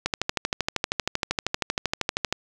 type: click train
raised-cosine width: 0.2 ms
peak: -6 dBFS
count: 30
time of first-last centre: 0.06-2.326 s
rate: 12.8 Hz
effects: 7-bit